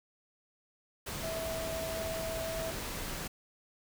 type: tone in noise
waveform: sine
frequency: 652 Hz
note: E5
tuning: 19 cents flat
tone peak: -36 dBFS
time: 1.23-2.71 s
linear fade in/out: 10 ms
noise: pink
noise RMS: -39 dBFS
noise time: 1.06-3.28 s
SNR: 0 dB
effects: none